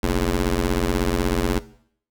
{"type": "ring-modulated tone", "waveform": "15% pulse", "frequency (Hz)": 89.2, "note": "F2", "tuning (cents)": 37, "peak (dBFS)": -10, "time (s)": [0.03, 1.59], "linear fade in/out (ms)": 5, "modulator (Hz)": 142, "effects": ["noise-tail reverb RT60 0.6 s tail -17 dB re dry"]}